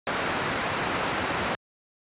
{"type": "low-pass noise", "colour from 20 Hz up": "white", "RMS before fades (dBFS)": -28, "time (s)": [0.07, 1.55], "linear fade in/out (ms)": 0, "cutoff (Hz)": 1700, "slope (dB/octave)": 12, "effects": ["high-pass 80 Hz 12 dB/octave", "resampled to 8000 Hz"]}